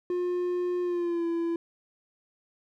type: tone with pitch glide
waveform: triangle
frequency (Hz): 356.5 to 336.5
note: F4 to E4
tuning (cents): +36 to +36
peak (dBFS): -24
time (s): 0.1-1.56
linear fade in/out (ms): 2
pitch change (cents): -100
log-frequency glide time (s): 0.82-1.26
effects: none